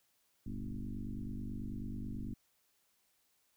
sine tone with frequency modulation, 111.2 Hz, A2, 19 cents sharp, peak -38 dBFS, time 0.46-2.34 s, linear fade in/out 5 ms, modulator 49.2 Hz, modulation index 3.4, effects white hiss -75 dBFS RMS until 3.56 s

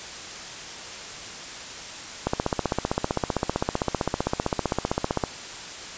click train, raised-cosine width 1 ms, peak -8 dBFS, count 47, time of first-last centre 2.27-5.238 s, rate 15.5 Hz, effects white hiss -37 dBFS RMS until 5.97 s + resampled to 16000 Hz

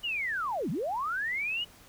sine linear two-way sweep, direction down then up, 2976 to 137.5 to 2976 Hz, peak -29 dBFS, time 0.03-1.65 s, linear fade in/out 20 ms, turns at 0.7 s, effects pink hiss -55 dBFS RMS until 1.88 s

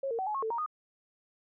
sine tone with pitch steps, 544 / 460.3 / 759 / 848 / 1088 / 443.1 / 935 / 1234 Hz, C#5 / A#4 / F#5 / G#5 / C#6 / A4 / A#5 / D#6, -33 / -22 / +44 / +36 / -33 / +12 / +5 / -15 cents, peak -30 dBFS, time 0.03-0.662 s, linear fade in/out 5 ms, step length 79 ms, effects none

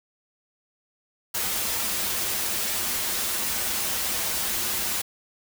white noise with comb filter, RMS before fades -27 dBFS, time 1.34-5.02 s, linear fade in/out 10 ms, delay 7 ms, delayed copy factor -0.6, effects none

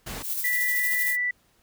pink noise, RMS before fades -35 dBFS, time 0.06-0.23 s, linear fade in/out 10 ms
violet noise with tremolo, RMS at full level -28 dBFS, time 0.22-1.17 s, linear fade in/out 50 ms, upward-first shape square, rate 13 Hz, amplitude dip 35%
sine tone, 1971 Hz, B6, 4 cents flat, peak -23 dBFS, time 0.44-1.31 s, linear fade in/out 5 ms
effects pink hiss -64 dBFS RMS until 1.62 s

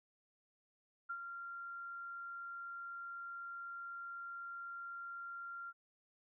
sine tone with ADSR envelope, 1384 Hz, F6, 16 cents flat, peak -38 dBFS, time 1.09-5.73 s, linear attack 14 ms, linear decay 66 ms, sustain -6 dB, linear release 41 ms, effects none

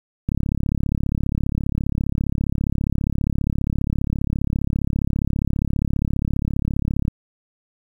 click train, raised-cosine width 5 ms, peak -9 dBFS, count 238, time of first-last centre 0.29-7.081 s, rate 34.9 Hz, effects 8-bit

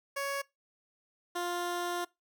15% pulse tone pair in turn, 557 / 350.9 Hz, C#5 / F4, +8 / +8 cents, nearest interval minor sixth, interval 800 cents, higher first, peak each -26 dBFS, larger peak neither, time 0.16-0.42 / 1.35-2.05 s, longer second, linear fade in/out 10 ms, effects noise-tail reverb RT60 0.2 s tail -22 dB re dry

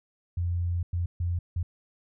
sine tone bursts at uneven times, 87.1 Hz, F2, 4 cents flat, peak -25 dBFS, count 4, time 0.37-0.83 / 0.93-1.06 / 1.2-1.39 / 1.56-1.63 s, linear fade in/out 5 ms, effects none

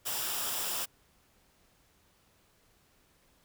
white noise with comb filter, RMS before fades -34 dBFS, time 0.05-0.86 s, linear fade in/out 20 ms, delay 0.47 ms, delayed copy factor -0.5, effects pink hiss -67 dBFS RMS until 3.44 s

